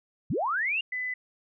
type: linear sweep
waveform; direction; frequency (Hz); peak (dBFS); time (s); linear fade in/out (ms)
sine; up; 88.9 to 2867; -25; 0.3-0.81; 5
type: tone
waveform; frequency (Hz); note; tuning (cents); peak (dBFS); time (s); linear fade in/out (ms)
sine; 2005; B6; +26; -29; 0.92-1.14; 5
effects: none